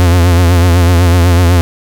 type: tone with vibrato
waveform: 45% pulse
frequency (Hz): 87.31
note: F2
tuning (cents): 0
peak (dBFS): -5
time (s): 0-1.61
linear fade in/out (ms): 0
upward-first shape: triangle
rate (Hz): 8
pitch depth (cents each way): 79
effects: none